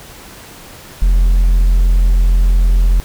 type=tone with hard clipping; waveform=triangle; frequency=43.23 Hz; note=F1; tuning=17 cents flat; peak=-8 dBFS; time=1.02-3 s; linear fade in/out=0 ms; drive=5 dB; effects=pink hiss -36 dBFS RMS until 3.04 s